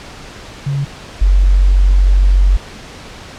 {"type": "tone pair in turn", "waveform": "sine", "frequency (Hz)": [140, 46.72], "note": ["C#3", "F#1"], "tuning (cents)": [18, 18], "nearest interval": "octave + perfect fifth", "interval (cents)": 1900, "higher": "first", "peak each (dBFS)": [-14, -6], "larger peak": "second", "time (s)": [[0.66, 0.85], [1.21, 2.57]], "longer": "second", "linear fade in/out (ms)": 10, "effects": ["pink hiss -33 dBFS RMS until 3.38 s", "low-pass 6000 Hz 12 dB/octave"]}